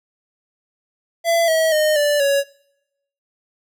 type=tone with pitch steps; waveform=square; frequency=673 / 642.6 / 613.6 / 585.9 / 559.4 Hz; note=E5 / E5 / D#5 / D5 / C#5; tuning=+36 / -44 / -24 / -4 / +16 cents; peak=-15 dBFS; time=1.24-2.44 s; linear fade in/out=50 ms; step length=240 ms; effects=noise-tail reverb RT60 0.8 s tail -23 dB re dry